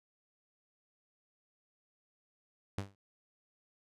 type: tone with exponential decay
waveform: sawtooth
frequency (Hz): 99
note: G2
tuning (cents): +18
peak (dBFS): -28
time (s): 2.78-2.95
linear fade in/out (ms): 0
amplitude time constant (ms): 36
effects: low-pass 9000 Hz 12 dB/octave